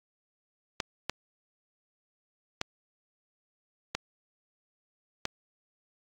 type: clicks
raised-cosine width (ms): 0.2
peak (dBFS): -12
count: 5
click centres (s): 0.802 / 1.096 / 2.614 / 3.95 / 5.254
effects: AAC 48 kbps